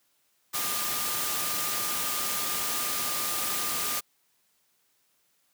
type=tone in noise; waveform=sine; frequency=1208 Hz; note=D6; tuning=48 cents sharp; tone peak=-38 dBFS; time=0.53-4.01 s; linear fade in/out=20 ms; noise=white; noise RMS=-30 dBFS; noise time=0.53-4.01 s; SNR=-11 dB; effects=white hiss -70 dBFS RMS until 5.53 s + high-pass 100 Hz 12 dB/octave